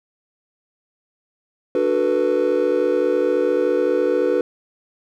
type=chord; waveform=triangle; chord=B minor seventh; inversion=first; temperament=just; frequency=296.3 / 370.4 / 444.5 / 493.9 Hz; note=D4 / F#4 / A4 / B4; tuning=+15 / +2 / +18 / 0 cents; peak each=-22 / -19 / -20 / -17 dBFS; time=1.75-4.41 s; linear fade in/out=2 ms; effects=tanh soft clip ceiling -6 dBFS